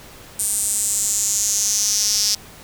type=tone with high-pass filter sweep; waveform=sawtooth; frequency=207.7 Hz; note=G#3; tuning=in tune; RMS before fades=-20 dBFS; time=0.39-2.35 s; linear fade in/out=5 ms; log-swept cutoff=8800 to 5300 Hz; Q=5.1; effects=pink hiss -42 dBFS RMS until 2.63 s